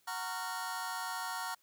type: chord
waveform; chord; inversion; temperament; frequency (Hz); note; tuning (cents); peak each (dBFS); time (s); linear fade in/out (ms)
sawtooth; Gb major seventh; none; just; 740 / 925 / 1110 / 1387.5; Gb5 / Bb5 / Db6 / F6; 0 / -14 / +2 / -12; -39 / -36 / -40 / -38; 0.07-1.55; 10
effects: white hiss -71 dBFS RMS until 1.62 s + high-pass 80 Hz 12 dB/octave